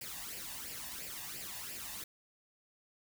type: noise with flanger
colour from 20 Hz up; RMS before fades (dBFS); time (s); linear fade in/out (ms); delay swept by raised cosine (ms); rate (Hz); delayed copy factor
white; -44; 0.01-2.04; 5; 0.39 to 1.13; 2.9; +0.65
effects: none